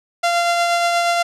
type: tone with tremolo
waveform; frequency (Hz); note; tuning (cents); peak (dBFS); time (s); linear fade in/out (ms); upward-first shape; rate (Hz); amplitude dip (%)
sawtooth; 690; F5; -21; -10; 0.23-1.23; 10; triangle; 8.4; 30
effects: low-pass 8000 Hz 12 dB/octave